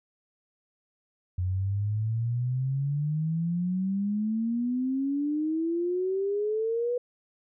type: exponential sweep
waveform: sine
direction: up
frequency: 89.5 to 493.9 Hz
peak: -25 dBFS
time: 1.38-6.98 s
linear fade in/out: 5 ms
effects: none